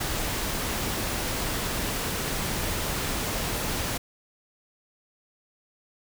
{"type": "noise", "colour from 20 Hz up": "pink", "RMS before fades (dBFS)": -29, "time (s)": [0, 3.98], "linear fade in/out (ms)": 10, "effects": []}